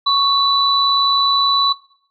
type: tone pair together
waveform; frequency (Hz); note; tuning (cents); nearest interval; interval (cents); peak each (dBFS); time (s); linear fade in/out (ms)
sine; 1108.7 / 3965; C#6 / B7; 0 / +6; octave + minor seventh; 2206; -15; 0.06-1.73; 10
effects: noise-tail reverb RT60 0.6 s tail -18 dB re dry